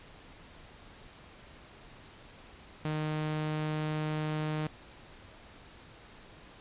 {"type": "tone", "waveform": "sawtooth", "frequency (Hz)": 153.9, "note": "D#3", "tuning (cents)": -19, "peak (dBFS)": -27, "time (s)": [2.85, 4.67], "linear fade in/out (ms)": 0, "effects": ["pink hiss -53 dBFS RMS until 6.6 s", "resampled to 8000 Hz"]}